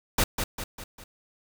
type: noise with echo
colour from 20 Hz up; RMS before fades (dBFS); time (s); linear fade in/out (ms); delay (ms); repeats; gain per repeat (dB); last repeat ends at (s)
pink; -22; 0.18-0.24; 5; 200; 4; -6; 1.04
effects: none